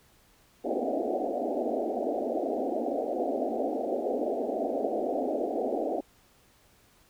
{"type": "band-pass noise", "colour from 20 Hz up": "white", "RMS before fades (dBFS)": -30, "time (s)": [0.64, 6.01], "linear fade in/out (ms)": 10, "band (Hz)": [230, 750], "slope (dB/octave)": 96, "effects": ["pink hiss -62 dBFS RMS until 7.09 s"]}